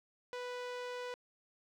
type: tone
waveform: sawtooth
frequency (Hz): 493.9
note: B4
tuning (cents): 0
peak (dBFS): -36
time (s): 0.33-1.14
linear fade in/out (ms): 0
effects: low-pass 5000 Hz 12 dB/octave + 12-bit